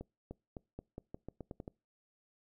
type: accelerating click train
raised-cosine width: 2 ms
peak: -30 dBFS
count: 11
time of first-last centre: 0.01-1.679 s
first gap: 300 ms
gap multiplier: 0.86
effects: noise-tail reverb RT60 0.3 s tail -25 dB re dry